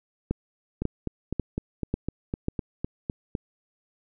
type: two click trains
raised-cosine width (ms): 3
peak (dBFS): -15 / -12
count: 11 / 5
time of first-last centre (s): 0.82-3.352 / 0.31-2.484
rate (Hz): 3.95 / 1.84
effects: none